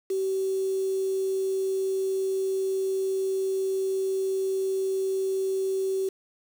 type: tone with quantisation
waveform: sine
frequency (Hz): 383.1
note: G4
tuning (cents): -40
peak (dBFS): -24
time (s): 0.1-6.09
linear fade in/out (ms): 5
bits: 7
effects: none